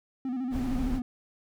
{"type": "tone with vibrato", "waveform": "triangle", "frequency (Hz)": 255, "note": "C4", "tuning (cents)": -44, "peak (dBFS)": -27, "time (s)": [0.25, 1.02], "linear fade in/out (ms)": 2, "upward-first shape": "square", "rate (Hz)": 13, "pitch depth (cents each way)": 67}
{"type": "noise", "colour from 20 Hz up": "brown", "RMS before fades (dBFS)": -32, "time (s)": [0.5, 1.01], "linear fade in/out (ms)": 50}
{"effects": []}